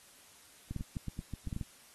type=clicks; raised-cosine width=5 ms; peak=-25 dBFS; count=11; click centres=0.71 / 0.763 / 0.809 / 0.968 / 1.083 / 1.191 / 1.337 / 1.473 / 1.528 / 1.564 / 1.612 s; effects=white hiss -59 dBFS RMS until 1.94 s + AAC 32 kbps